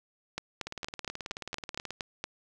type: two click trains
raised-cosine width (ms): 0.2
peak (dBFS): -16 / -20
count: 9 / 24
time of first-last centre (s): 0.38-2.24 / 0.67-1.907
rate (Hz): 4.3 / 18.6
effects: none